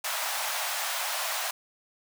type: high-pass noise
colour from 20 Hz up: pink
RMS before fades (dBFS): -31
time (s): 0.04-1.51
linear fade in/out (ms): 5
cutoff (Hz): 630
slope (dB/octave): 48
effects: none